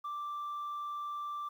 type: tone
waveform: sine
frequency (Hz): 1174.7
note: D6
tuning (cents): 0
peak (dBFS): -34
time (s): 0.04-1.49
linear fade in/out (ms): 10
effects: tanh soft clip ceiling -35 dBFS + 11-bit